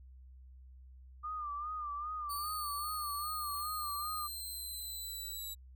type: tone with vibrato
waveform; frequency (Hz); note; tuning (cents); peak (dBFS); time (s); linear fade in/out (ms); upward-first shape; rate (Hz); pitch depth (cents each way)
sine; 1202; D6; +40; -37; 1.23-4.28; 20; sine; 2.5; 69
type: linear sweep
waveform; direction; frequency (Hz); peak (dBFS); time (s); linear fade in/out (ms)
10% pulse; down; 4523 to 3900; -34; 2.29-5.55; 20
effects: added 64 Hz sine -52 dBFS peak until 5.75 s